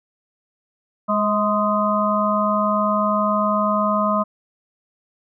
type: harmonic tone with a mistuned harmonic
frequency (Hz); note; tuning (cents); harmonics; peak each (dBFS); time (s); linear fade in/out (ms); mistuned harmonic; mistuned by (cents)
207.7; G#3; 0; 1 / 3 / 5 / 6; -22 / -22 / -22 / -22; 1.08-4.24; 20; 3; +35
effects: none